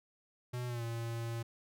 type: tone with pitch glide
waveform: square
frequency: 123.47 to 115.87 Hz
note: B2 to A#2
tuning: 0 to -10 cents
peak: -37 dBFS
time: 0.53-1.43 s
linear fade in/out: 10 ms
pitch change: -110 cents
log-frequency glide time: 0.67-0.83 s
effects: none